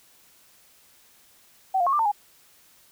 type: tone with pitch steps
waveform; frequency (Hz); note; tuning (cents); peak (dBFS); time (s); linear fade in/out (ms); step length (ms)
sine; 762 / 703 / 1090 / 1186 / 899 / 823; G5 / F5 / C#6 / D6 / A5 / G#5; -49 / +11 / -29 / +17 / +37 / -16; -19; 1.74-2.118; 10; 63
effects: white hiss -57 dBFS RMS until 2.91 s